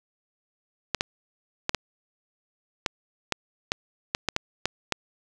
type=clicks; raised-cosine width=0.2 ms; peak=-6 dBFS; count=12; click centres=0.947 / 1.009 / 1.694 / 1.747 / 2.862 / 3.323 / 3.719 / 4.149 / 4.287 / 4.364 / 4.656 / 4.923 s; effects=none